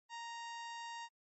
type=tone; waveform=sawtooth; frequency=932.3 Hz; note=A#5; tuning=in tune; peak=-40 dBFS; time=0.09-1.09 s; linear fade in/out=50 ms; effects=MP3 32 kbps